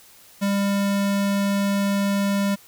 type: tone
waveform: square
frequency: 199.6 Hz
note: G3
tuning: 32 cents sharp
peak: -20 dBFS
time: 0.41-2.56 s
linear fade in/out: 20 ms
effects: white hiss -50 dBFS RMS until 2.67 s